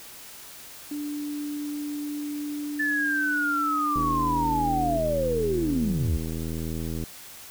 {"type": "tone with pitch glide", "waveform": "sine", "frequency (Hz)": [293.7, 291.5], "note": ["D4", "D4"], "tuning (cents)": [0, -13], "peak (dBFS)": -29, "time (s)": [0.91, 4.98], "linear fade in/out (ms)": 5, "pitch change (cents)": -13, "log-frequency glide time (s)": [3.88, 4.49]}
{"type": "linear sweep", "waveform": "sine", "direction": "down", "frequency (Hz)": [1760, 51.91], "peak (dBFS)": -23, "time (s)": [2.79, 6.18], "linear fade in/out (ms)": 10}
{"type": "click train", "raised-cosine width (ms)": 3, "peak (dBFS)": -20, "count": 250, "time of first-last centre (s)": [3.96, 7.038], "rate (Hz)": 80.9}
{"effects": ["white hiss -44 dBFS RMS until 7.5 s"]}